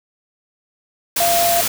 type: tone in noise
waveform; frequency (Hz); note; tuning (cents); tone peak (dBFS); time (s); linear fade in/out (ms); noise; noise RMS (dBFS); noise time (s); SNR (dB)
sine; 688; F5; -26; -15; 1.2-1.61; 5; white; -19; 1.16-1.68; +1
effects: none